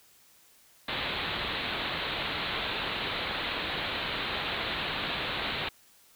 white low-pass noise, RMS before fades -33 dBFS, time 0.88-5.69 s, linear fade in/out 5 ms, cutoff 4100 Hz, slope 96 dB/octave, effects white hiss -60 dBFS RMS until 6.15 s

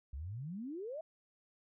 sine exponential sweep, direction up, 62.5 to 663 Hz, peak -40 dBFS, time 0.13-1.01 s, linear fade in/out 5 ms, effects none

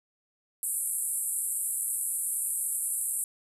white band-pass noise, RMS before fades -31 dBFS, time 0.63-3.24 s, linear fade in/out 0 ms, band 8000 to 12000 Hz, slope 96 dB/octave, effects none

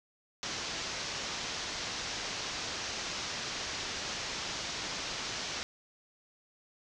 white low-pass noise, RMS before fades -38 dBFS, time 0.43-5.63 s, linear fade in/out 0 ms, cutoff 6400 Hz, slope 48 dB/octave, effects none

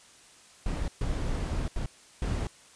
brown noise bursts at uneven times, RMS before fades -30 dBFS, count 4, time 0.66-0.88 / 1.01-1.68 / 1.76-1.86 / 2.22-2.47 s, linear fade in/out 2 ms, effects white hiss -55 dBFS RMS until 2.75 s + resampled to 22050 Hz

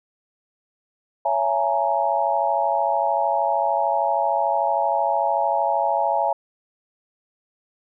sine chord, A# half-diminished seventh, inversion first, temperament just, 559.4 / 671.3 / 839.1 / 932.3 Hz, C#5 / E5 / G#5 / A#5, +16 / +31 / +18 / 0 cents, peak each -26 / -23 / -22 / -25 dBFS, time 1.25-6.33 s, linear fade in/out 5 ms, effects none

